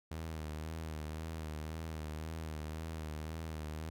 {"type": "tone with vibrato", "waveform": "sawtooth", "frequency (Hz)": 78.7, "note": "D#2", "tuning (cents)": 20, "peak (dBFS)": -36, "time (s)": [0.11, 3.9], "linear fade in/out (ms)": 5, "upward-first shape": "sine", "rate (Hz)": 1.9, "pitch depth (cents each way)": 49, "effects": []}